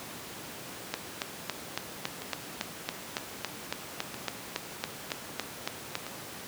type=two click trains; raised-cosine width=0.2 ms; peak=-21 / -12 dBFS; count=5 / 19; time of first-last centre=2.22-6.066 / 0.94-5.954 s; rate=1.04 / 3.59 Hz; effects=pink hiss -42 dBFS RMS until 6.47 s + high-pass 150 Hz 12 dB/octave